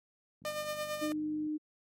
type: click train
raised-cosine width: 5 ms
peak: -36 dBFS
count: 52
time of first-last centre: 0.42-1.465 s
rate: 48.8 Hz
type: tone with tremolo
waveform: sawtooth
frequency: 604 Hz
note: D5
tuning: 48 cents sharp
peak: -29 dBFS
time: 0.45-1.12 s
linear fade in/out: 0 ms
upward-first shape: sine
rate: 8.9 Hz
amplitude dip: 50%
type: tone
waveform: sine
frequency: 305.1 Hz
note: D#4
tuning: 34 cents flat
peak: -31 dBFS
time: 1.01-1.58 s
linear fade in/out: 20 ms
effects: high-pass 200 Hz 12 dB/octave + MP3 64 kbps